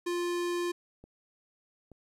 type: tone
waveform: square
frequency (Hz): 349.7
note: F4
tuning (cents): +2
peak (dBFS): -30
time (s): 0.06-0.72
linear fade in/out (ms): 10
type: clicks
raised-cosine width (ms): 2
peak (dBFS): -37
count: 2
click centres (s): 1.04 / 1.917
effects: low-pass 11000 Hz 12 dB/octave + 12-bit